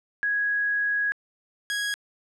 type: tone pair in turn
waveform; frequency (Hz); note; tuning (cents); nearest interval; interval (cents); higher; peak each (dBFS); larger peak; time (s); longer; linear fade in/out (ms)
sine / sawtooth; 1661.2 / 1655.5; G#6 / G#6; 0 / -6; unison; 6; first; -22; neither; 0.23-1.12 / 1.7-1.94; first; 0
effects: low-pass 10000 Hz 12 dB/octave